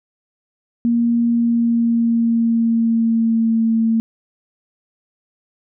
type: tone with pitch glide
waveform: sine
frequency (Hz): 234.9 to 225.7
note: A#3 to A3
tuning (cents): +13 to +44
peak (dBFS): -13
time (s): 0.85-4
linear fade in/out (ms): 0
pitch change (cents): -69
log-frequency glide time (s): 1.28-3.63
effects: none